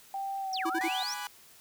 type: tone with pitch glide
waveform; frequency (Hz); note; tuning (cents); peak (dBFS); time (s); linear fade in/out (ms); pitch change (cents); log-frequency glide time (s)
sine; 784 to 757.3; G5 to F#5; 0 to +40; -32; 0.14-1.03; 2; -60; 0.4-0.53
type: exponential two-way sweep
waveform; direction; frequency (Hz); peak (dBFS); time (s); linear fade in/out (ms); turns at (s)
sine; down then up; 6030 to 1089 to 6030; -33; 0.53-1.14; 2; 0.66
type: tone bursts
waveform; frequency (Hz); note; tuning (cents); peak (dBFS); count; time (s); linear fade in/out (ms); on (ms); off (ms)
square; 329.6; E4; 0; -30; 3; 0.65-0.884; 10; 50; 42
type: chord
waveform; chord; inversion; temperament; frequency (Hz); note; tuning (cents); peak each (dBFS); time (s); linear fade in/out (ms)
sawtooth; G# half-diminished seventh; none; equal with one note detuned; 828.2 / 987.8 / 1174.7 / 1480; G#5 / B5 / D6 / F#6; -5 / 0 / 0 / 0; -36 / -37 / -41 / -39; 0.81-1.27; 0
effects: white hiss -56 dBFS RMS until 1.6 s